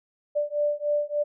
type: beating tone pair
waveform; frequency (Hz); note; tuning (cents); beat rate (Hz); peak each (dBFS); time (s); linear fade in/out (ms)
sine; 587.3 / 590.7; D5 / D5; 0 / +10; 3.4; -26; 0.35-1.24; 20
effects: none